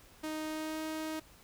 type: tone with pitch glide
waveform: sawtooth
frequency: 311.1 to 314.2 Hz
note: D#4 to D#4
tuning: 0 to +17 cents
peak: -32 dBFS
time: 0.23-1.2 s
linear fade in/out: 10 ms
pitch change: +17 cents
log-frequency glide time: 0.47-0.81 s
effects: pink hiss -59 dBFS RMS until 1.43 s